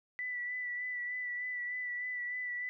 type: tone with vibrato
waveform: sine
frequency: 1975.5 Hz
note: B6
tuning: in tune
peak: -35 dBFS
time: 0.19-2.69 s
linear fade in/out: 0 ms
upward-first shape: sine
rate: 3.3 Hz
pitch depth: 23 cents each way
effects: none